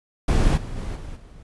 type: noise with level steps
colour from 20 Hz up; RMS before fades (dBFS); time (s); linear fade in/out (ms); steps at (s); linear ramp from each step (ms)
brown; -17 / -32 / -29 / -35 / -44; 0.28-1.43; 5; 0.56 / 0.76 / 0.95 / 1.15; 20
effects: resampled to 24000 Hz